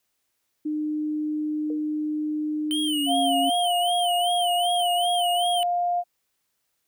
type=tone with pitch glide; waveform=sine; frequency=303.9 to 272.3 Hz; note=D#4 to C#4; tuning=-41 to -31 cents; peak=-24 dBFS; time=0.65-3.5 s; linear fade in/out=10 ms; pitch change=-190 cents; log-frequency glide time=2.93-3.11 s
type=tone with exponential decay; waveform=sine; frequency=466.2 Hz; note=A#4; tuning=in tune; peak=-30 dBFS; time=1.7-1.86 s; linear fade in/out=2 ms; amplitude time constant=34 ms
type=tone with vibrato; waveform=square; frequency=3063 Hz; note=G7; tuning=41 cents flat; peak=-26 dBFS; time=2.71-5.63 s; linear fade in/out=0 ms; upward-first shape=sine; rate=2.6 Hz; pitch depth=120 cents each way
type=tone; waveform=sine; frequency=704 Hz; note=F5; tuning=14 cents sharp; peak=-21 dBFS; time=3.06-6.04 s; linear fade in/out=50 ms
effects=white hiss -75 dBFS RMS until 6.87 s